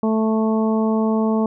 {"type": "harmonic tone", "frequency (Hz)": 220, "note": "A3", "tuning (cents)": 0, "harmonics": [1, 2, 3, 4, 5], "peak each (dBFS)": [-17, -23, -27, -29, -31], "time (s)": [0.03, 1.46], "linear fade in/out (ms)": 2, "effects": []}